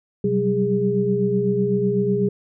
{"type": "tone cluster", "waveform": "sine", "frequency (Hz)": [127.8, 188.5, 196.5, 409.1], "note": ["C3", "F#3", "G3", "G#4"], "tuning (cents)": [-40, 32, 4, -26], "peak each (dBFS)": [-26, -23, -25, -20], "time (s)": [0.24, 2.29], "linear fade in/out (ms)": 5, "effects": []}